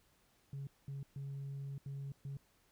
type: tone bursts at uneven times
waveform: sine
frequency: 138.59 Hz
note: C#3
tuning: in tune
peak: -39 dBFS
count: 5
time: 0.53-0.67 / 0.88-1.03 / 1.16-1.78 / 1.86-2.12 / 2.25-2.37 s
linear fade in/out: 2 ms
effects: tanh soft clip ceiling -39 dBFS + pink hiss -72 dBFS RMS until 2.71 s